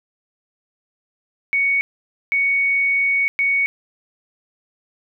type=tone bursts at uneven times; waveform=sine; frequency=2229 Hz; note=C#7; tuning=9 cents sharp; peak=-15 dBFS; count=3; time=1.53-1.81 / 2.32-3.28 / 3.39-3.66 s; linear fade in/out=0 ms; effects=none